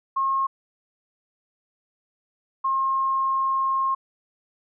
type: tone pair in turn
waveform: sine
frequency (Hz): 1078 / 1070.6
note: C#6 / C6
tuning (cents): -49 / +39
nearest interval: unison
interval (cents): 12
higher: first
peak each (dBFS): -20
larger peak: neither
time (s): 0.16-0.47 / 2.64-3.95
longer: second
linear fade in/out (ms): 10
effects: none